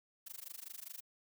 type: noise with amplitude modulation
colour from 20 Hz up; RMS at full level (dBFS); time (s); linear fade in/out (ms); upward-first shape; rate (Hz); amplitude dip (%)
blue; -45; 0.26-1.01; 10; sine; 25; 100
effects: none